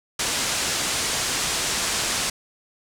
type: low-pass noise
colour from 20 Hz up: white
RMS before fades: -25 dBFS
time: 0.19-2.3 s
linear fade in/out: 5 ms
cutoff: 8600 Hz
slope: 24 dB/octave
effects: none